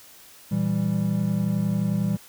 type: chord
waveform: triangle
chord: E diminished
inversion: second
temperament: equal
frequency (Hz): 116.54 / 164.81 / 196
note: Bb2 / E3 / G3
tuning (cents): 0 / 0 / 0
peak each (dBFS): -26 / -24 / -22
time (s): 0.51-2.17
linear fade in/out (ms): 10
effects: white hiss -49 dBFS RMS until 2.28 s